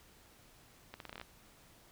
accelerating click train, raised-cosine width 0.3 ms, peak -29 dBFS, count 9, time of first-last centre 0.94-1.214 s, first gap 62 ms, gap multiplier 0.82, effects pink hiss -62 dBFS RMS until 1.91 s

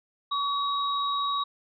sine tone pair together, 1133 / 3808 Hz, C#6 / A#7, +37 / +36 cents, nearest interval octave + major sixth, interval 2099 cents, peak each -26 / -31 dBFS, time 0.31-1.44 s, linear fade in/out 10 ms, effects none

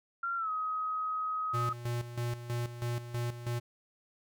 sine tone with pitch glide, 1378 to 1263.6 Hz, F6 to D#6, -24 to +26 cents, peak -31 dBFS, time 0.23-1.73 s, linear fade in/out 5 ms, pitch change -150 cents, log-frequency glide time 0.37-0.5 s
square tone with tremolo, 119.7 Hz, A#2, 46 cents sharp, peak -32 dBFS, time 1.53-3.6 s, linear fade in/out 20 ms, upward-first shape square, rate 3.1 Hz, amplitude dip 70%
effects none

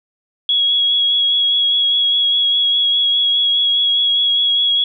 sine tone with vibrato, 3331 Hz, G#7, 4 cents sharp, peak -12 dBFS, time 0.49-4.84 s, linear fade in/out 2 ms, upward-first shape sine, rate 4.9 Hz, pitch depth 16 cents each way, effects none

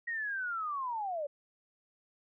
sine linear sweep, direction down, 1900 to 554.4 Hz, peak -33 dBFS, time 0.07-1.27 s, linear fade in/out 10 ms, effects none

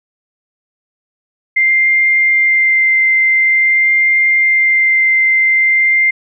sine tone with vibrato, 2093 Hz, C7, in tune, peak -8 dBFS, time 1.56-6.11 s, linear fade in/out 10 ms, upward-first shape sine, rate 0.47 Hz, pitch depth 9 cents each way, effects none

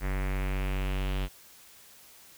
square tone with low-pass filter sweep, 47.65 Hz, G1, 48 cents flat, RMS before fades -30 dBFS, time 0-1.29 s, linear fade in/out 50 ms, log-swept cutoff 2000 to 3200 Hz, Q 3.1, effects white hiss -54 dBFS RMS until 2.37 s

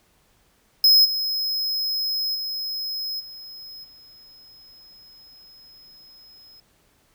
square tone with level steps, 5120 Hz, D#8, 49 cents sharp, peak -12 / -23 / -27 / -38 / -47 dBFS, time 0.84-6.6 s, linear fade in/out 2 ms, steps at 1.04 / 2.34 / 3.19 / 3.83 s, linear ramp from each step 20 ms, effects pink hiss -62 dBFS RMS until 7.14 s

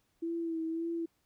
sine tone with vibrato, 329.6 Hz, E4, in tune, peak -32 dBFS, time 0.22-1.06 s, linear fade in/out 10 ms, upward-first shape sine, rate 1.8 Hz, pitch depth 35 cents each way, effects pink hiss -75 dBFS RMS until 1.25 s

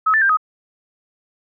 sine tone with pitch steps, 1283 / 1763 / 1587 / 1258 Hz, E6 / A6 / G6 / D#6, -47 / +3 / +21 / +19 cents, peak -12 dBFS, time 0.06-0.372 s, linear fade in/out 10 ms, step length 78 ms, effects none

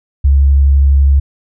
sine tone with vibrato, 69.3 Hz, C#2, in tune, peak -5 dBFS, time 0.24-1.2 s, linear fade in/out 10 ms, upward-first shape triangle, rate 12 Hz, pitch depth 15 cents each way, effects none

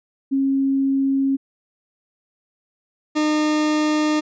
sine / 40% pulse tone pair in turn, 271.5 / 304.7 Hz, C#4 / D#4, -36 / -36 cents, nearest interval major second, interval 200 cents, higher second, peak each -16 dBFS, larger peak neither, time 0.31-1.37 / 3.15-4.21 s, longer neither, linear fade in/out 20 ms, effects resampled to 16000 Hz

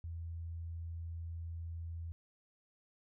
sine tone, 83.4 Hz, E2, 21 cents sharp, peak -40 dBFS, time 0.04-2.12 s, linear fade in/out 0 ms, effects none

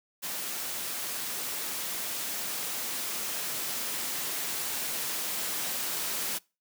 white noise with level ramp, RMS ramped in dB -35 to -32 dBFS, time 0.22-6.39 s, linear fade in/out 20 ms, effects noise-tail reverb RT60 0.3 s tail -25 dB re dry + high-pass 150 Hz 12 dB/octave

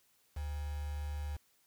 sine tone with quantisation, 73.42 Hz, D2, in tune, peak -36 dBFS, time 0.36-1.37 s, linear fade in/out 10 ms, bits 8, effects white hiss -71 dBFS RMS until 1.66 s

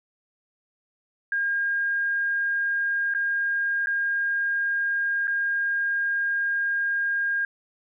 sine tone with dropouts, 1616 Hz, G#6, 48 cents flat, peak -22 dBFS, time 1.32-7.45 s, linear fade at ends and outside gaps 2 ms, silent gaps 3.139-3.148 / 3.86-3.87 / 5.272-5.278 s, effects none

